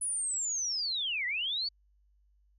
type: linear two-way sweep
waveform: sine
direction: down then up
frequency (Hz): 10030 to 1899 to 4587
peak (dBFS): -30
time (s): 0.01-1.69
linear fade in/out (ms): 10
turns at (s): 1.26
effects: added 50 Hz sine -64 dBFS peak until 2.58 s